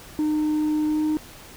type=tone with pitch glide; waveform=sine; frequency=305 to 307.5 Hz; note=D#4 to D#4; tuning=-34 to -20 cents; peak=-17 dBFS; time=0.19-1.17 s; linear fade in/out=0 ms; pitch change=+14 cents; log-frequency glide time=0.85-1.04 s; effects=tanh soft clip ceiling -19 dBFS + pink hiss -44 dBFS RMS until 1.56 s